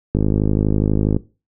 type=click train; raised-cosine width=3 ms; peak=-4 dBFS; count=54; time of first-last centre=0.15-1.165 s; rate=52.2 Hz; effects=noise-tail reverb RT60 0.3 s tail -19 dB re dry